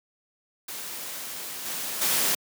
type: noise with level steps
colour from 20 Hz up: white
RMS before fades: -36 / -32 / -24 dBFS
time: 0.68-2.35 s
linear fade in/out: 5 ms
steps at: 1.65 / 2.01 s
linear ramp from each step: 10 ms
effects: high-pass 150 Hz 12 dB/octave